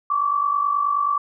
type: tone pair together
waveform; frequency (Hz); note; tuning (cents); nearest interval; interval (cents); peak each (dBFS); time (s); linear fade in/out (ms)
sine; 1108.7 / 1158.1; C#6 / D6; 0 / -25; minor second; 75; -24 / -19; 0.1-1.18; 5
effects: none